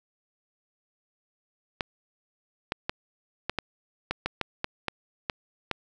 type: clicks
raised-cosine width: 0.3 ms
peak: -11 dBFS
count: 12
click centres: 1.808 / 2.721 / 2.895 / 3.496 / 3.587 / 4.11 / 4.26 / 4.413 / 4.644 / 4.883 / 5.298 / 5.713 s
effects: none